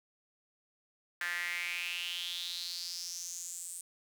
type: tone with high-pass filter sweep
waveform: sawtooth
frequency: 174.61 Hz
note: F3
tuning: in tune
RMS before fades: -39 dBFS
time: 1.21-3.81 s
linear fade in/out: 2 ms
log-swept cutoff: 1700 to 8700 Hz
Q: 5.8
effects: none